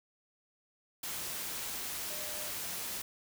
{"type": "tone in noise", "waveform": "sine", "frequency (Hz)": 603, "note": "D5", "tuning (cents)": 46, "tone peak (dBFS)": -48, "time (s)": [2.1, 2.5], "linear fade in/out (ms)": 5, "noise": "white", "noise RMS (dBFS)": -39, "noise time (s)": [1.03, 3.02], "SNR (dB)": -12, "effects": []}